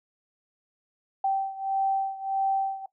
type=beating tone pair; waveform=sine; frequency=777 / 778.6 Hz; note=G5 / G5; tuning=-16 / -12 cents; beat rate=1.6 Hz; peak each=-26 / -29 dBFS; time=1.24-2.86 s; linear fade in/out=5 ms; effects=noise-tail reverb RT60 0.1 s tail -17 dB re dry